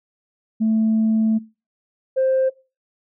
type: tone pair in turn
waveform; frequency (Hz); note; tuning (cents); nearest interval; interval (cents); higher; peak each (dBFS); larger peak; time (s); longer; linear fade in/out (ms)
sine; 220.5 / 525.4; A3 / C5; +4 / +7; octave + minor third; 1503; second; -14; neither; 0.6-1.39 / 2.16-2.5; first; 20
effects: noise-tail reverb RT60 0.3 s tail -21 dB re dry + tanh soft clip ceiling -12 dBFS